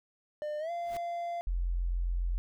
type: tone with pitch glide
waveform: triangle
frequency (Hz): 600 to 689.2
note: D5 to F5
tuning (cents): +37 to -23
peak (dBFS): -31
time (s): 0.42-1.41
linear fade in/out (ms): 0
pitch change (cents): +240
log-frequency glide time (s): 0.59-0.71
type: noise with exponential growth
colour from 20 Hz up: pink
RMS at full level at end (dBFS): -43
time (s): 0.77-0.97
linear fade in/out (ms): 2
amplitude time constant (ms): 42
type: tone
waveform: sine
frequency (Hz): 43.65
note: F1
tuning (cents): 0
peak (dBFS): -28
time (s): 1.47-2.38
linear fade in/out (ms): 0
effects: none